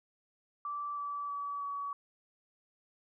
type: tone with pitch steps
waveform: sine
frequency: 1164 / 1154 / 1144 / 1134.1 Hz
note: D6 / D6 / D6 / C#6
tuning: -16 / -31 / -46 / +39 cents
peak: -35 dBFS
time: 0.65-1.93 s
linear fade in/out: 2 ms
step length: 320 ms
effects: none